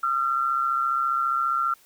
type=tone pair together; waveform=sine; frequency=1226.2 / 1361 Hz; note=D#6 / F6; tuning=-26 / -45 cents; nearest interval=major second; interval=181 cents; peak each=-28 / -22 dBFS; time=0.03-1.74 s; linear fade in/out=5 ms; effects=white hiss -57 dBFS RMS until 1.85 s